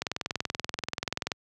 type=click train; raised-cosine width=0.2 ms; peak=-12 dBFS; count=28; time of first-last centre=0.02-1.318 s; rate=20.8 Hz; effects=high-pass 80 Hz 12 dB/octave